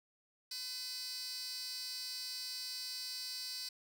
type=tone with high-pass filter; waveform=15% pulse; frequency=505 Hz; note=B4; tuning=39 cents sharp; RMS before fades=-43 dBFS; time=0.51-3.69 s; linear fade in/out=5 ms; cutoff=4300 Hz; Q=3.5; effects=none